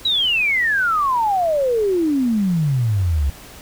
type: exponential sweep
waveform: sine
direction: down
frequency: 3951 to 66.2 Hz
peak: -15 dBFS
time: 0.05-3.3 s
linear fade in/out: 5 ms
effects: pink hiss -40 dBFS RMS until 3.61 s